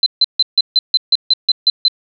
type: tone bursts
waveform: sine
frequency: 4062 Hz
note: B7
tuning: 48 cents sharp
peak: -7 dBFS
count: 11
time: 0.03-1.882 s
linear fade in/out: 2 ms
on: 32 ms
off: 150 ms
effects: none